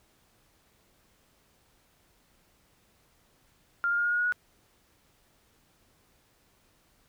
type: tone with pitch steps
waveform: sine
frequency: 1396.9 / 1407.4 / 1418 / 1428.7 / 1439.5 / 1450.3 / 1461.3 Hz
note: F6 / F6 / F6 / F6 / F#6 / F#6 / F#6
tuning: 0 / +13 / +26 / +39 / -48 / -35 / -22 cents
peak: -24 dBFS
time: 3.84-4.323 s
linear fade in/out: 0 ms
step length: 69 ms
effects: pink hiss -66 dBFS RMS until 7.08 s